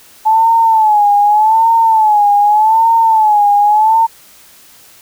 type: tone with vibrato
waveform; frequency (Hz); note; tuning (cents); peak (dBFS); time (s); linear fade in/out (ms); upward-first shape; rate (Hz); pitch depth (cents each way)
sine; 864; A5; -32; -6; 0.25-4.07; 20; sine; 0.84; 98
effects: white hiss -42 dBFS RMS until 5.01 s